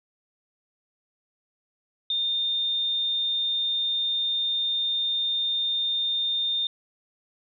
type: tone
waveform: sine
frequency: 3630 Hz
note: A#7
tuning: 47 cents flat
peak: -23 dBFS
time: 2.1-6.67 s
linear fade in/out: 2 ms
effects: none